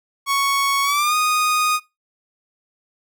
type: tone with pitch glide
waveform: sawtooth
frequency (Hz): 1110 to 1238.8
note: C#6 to D#6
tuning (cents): +2 to -8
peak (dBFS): -13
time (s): 0.26-1.8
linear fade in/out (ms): 50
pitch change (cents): +190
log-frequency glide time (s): 0.83-1.15
effects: noise-tail reverb RT60 0.2 s tail -18 dB re dry